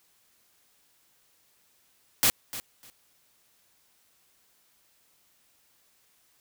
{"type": "noise with echo", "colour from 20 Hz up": "white", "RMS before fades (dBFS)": -21, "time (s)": [2.23, 2.3], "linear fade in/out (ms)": 0, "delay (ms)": 300, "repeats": 2, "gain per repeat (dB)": -15, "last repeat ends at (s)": 2.9, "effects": ["white hiss -66 dBFS RMS until 6.4 s"]}